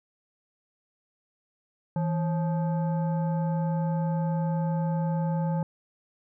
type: tone with frequency modulation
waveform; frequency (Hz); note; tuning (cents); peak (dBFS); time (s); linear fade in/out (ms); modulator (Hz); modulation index
sine; 163.9; E3; -10; -24; 1.96-5.63; 2; 703; 0.55
effects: none